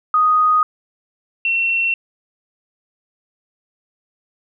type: tone pair in turn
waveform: sine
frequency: 1244.5 / 2714 Hz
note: D#6 / E7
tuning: 0 / +50 cents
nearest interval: octave + minor second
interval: 1350 cents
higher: second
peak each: -11 / -15 dBFS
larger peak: first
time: 0.14-0.63 / 1.45-1.94 s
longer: neither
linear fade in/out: 2 ms
effects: none